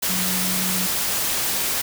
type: tone in noise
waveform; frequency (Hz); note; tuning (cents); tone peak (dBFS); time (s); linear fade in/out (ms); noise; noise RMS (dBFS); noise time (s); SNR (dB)
sine; 185; F#3; 0; -27; 0.09-0.87; 10; white; -23; 0.02-1.82; -7
effects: none